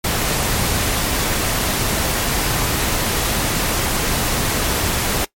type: noise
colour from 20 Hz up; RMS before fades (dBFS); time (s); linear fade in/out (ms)
pink; -19; 0.04-5.25; 5
effects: noise-tail reverb RT60 0.1 s tail -19 dB re dry + MP3 64 kbps